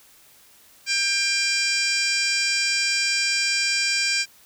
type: harmonic tone with a mistuned harmonic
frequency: 795 Hz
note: G5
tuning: 24 cents sharp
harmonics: 2 / 3 / 4 / 5 / 6 / 7 / 8 / 9 / 10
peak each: -29 / -24 / -34 / -36 / -26 / -28 / -38 / -31 / -34 dBFS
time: 0.86-4.26 s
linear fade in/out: 50 ms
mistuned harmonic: 8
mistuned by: +18 cents
effects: white hiss -53 dBFS RMS until 4.45 s